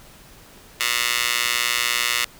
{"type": "tone with high-pass filter", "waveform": "15% pulse", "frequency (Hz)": 120, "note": "B2", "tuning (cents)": -49, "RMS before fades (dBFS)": -22, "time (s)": [0.8, 2.25], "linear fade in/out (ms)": 5, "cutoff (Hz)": 2200, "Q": 1.2, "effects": ["pink hiss -47 dBFS RMS until 2.39 s"]}